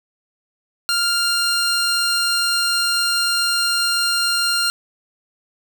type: tone pair together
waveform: 35% pulse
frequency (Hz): 1396.9 / 4186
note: F6 / C8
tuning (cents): 0 / 0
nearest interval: octave + perfect fifth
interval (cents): 1900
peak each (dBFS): -18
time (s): 0.89-4.7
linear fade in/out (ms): 0
effects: none